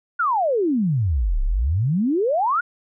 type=exponential two-way sweep; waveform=sine; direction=down then up; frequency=1480 to 31.19 to 1480 Hz; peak=-17 dBFS; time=0.19-2.61 s; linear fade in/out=10 ms; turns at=1.42 s; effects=none